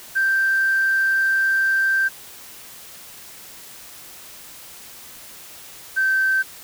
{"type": "tone pair in turn", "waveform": "sine", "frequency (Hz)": [1568, 1550.9], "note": ["G6", "G6"], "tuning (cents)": [0, -19], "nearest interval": "unison", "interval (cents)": 19, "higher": "first", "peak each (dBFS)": -15, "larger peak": "neither", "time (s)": [[0.15, 2.09], [5.96, 6.43]], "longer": "first", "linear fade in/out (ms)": 20, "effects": ["tanh soft clip ceiling -11 dBFS", "white hiss -41 dBFS RMS until 6.63 s"]}